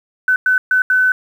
sine tone bursts at uneven times, 1510 Hz, F#6, 35 cents sharp, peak -10 dBFS, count 4, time 0.28-0.36 / 0.46-0.58 / 0.71-0.82 / 0.9-1.12 s, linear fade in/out 2 ms, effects 7-bit

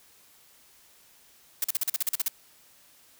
blue noise bursts, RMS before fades -26 dBFS, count 11, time 1.62-2.282 s, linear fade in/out 2 ms, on 22 ms, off 42 ms, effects white hiss -58 dBFS RMS until 3.19 s

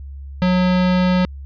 square tone, 182.2 Hz, F#3, 26 cents flat, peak -14 dBFS, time 0.42-1.25 s, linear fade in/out 0 ms, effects added 69 Hz sine -30 dBFS peak until 1.45 s + resampled to 11025 Hz

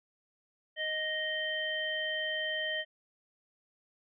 harmonic tone, 622.3 Hz, D#5, in tune, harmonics 1 / 3 / 5, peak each -38 / -34 / -36 dBFS, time 0.76-2.85 s, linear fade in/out 50 ms, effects none

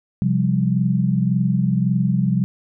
sine chord, C suspended fourth, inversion none, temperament just, 130.81 / 174.42 / 196.22 Hz, C3 / F3 / G3, 0 / -2 / +2 cents, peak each -20 dBFS, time 0.22-2.44 s, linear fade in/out 0 ms, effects none

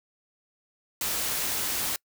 white noise, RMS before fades -29 dBFS, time 1.01-1.96 s, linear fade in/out 2 ms, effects noise-tail reverb RT60 0.1 s tail -26 dB re dry

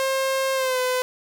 sawtooth tone with pitch glide, 533 to 506.6 Hz, C5 to B4, +32 to +44 cents, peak -17 dBFS, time 0-1.02 s, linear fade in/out 0 ms, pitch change -88 cents, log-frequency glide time 0.54-0.79 s, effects none

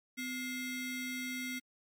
40% pulse ring-modulated tone, 1178 Hz, D6, 5 cents sharp, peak -33 dBFS, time 0.17-1.6 s, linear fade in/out 20 ms, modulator 924 Hz, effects MP3 96 kbps

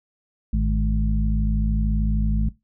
harmonic tone with a mistuned harmonic, 53.1 Hz, G#1, 39 cents sharp, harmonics 1 / 2 / 3 / 4, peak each -19 / -30 / -28 / -26 dBFS, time 0.53-2.49 s, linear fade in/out 5 ms, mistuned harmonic 3, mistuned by -59 cents, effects noise-tail reverb RT60 0.2 s tail -18 dB re dry

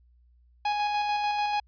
45% pulse tone with tremolo, 830.6 Hz, G#5, in tune, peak -24 dBFS, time 0.65-1.6 s, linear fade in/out 5 ms, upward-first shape square, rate 6.8 Hz, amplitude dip 25%, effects added 60 Hz sine -57 dBFS peak until 1.67 s + resampled to 11025 Hz

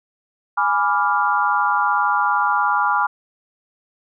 sine chord, G# diminished seventh, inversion none, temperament equal, 830.6 / 987.8 / 1174.7 / 1396.9 Hz, G#5 / B5 / D6 / F6, 0 / 0 / 0 / 0 cents, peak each -21 dBFS, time 0.57-3.07 s, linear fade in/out 10 ms, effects none

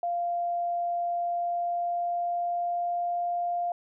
sine tone with pitch glide, 695 to 699.4 Hz, F5 to F5, -9 to +2 cents, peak -26 dBFS, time 0.03-3.72 s, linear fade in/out 2 ms, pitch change +11 cents, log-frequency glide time 1.06-3.23 s, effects none

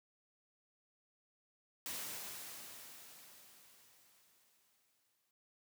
white noise with exponential decay, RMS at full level -42 dBFS, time 1.86-5.31 s, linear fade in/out 1 ms, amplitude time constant 750 ms, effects noise-tail reverb RT60 0.1 s tail -21 dB re dry + high-pass 100 Hz 12 dB/octave

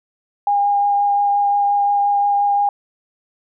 sine tone with vibrato, 811 Hz, G#5, 41 cents flat, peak -13 dBFS, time 0.47-2.69 s, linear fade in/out 2 ms, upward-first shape triangle, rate 5.7 Hz, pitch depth 12 cents each way, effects none

